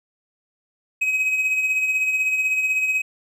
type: tone with tremolo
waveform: triangle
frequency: 2536 Hz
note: D#7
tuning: 32 cents sharp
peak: -15 dBFS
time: 1.01-3.02 s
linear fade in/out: 10 ms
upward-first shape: sine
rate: 16 Hz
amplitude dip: 45%
effects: none